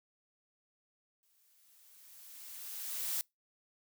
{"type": "noise with exponential growth", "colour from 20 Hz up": "blue", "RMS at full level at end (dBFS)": -34, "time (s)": [1.23, 3.21], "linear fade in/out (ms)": 0, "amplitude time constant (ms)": 430, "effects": ["noise-tail reverb RT60 0.2 s tail -26 dB re dry"]}